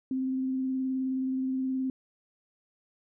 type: tone with vibrato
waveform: sine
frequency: 261.6 Hz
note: C4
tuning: in tune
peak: -27 dBFS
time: 0.11-1.9 s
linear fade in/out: 2 ms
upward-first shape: sine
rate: 19 Hz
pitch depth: 15 cents each way
effects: none